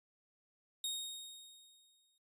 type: tone with exponential decay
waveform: sawtooth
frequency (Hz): 3730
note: A#7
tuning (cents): 0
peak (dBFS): -32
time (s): 0.84-2.18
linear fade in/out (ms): 2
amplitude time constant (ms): 290
effects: noise-tail reverb RT60 0.1 s tail -25 dB re dry + resampled to 32000 Hz